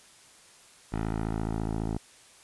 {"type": "tone with low-pass filter sweep", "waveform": "10% pulse", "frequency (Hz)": 54.6, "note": "A1", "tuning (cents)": -13, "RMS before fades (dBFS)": -31, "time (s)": [0.92, 1.98], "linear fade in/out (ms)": 10, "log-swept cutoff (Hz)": [1800, 710], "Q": 0.83, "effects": ["white hiss -55 dBFS RMS until 2.43 s", "resampled to 24000 Hz"]}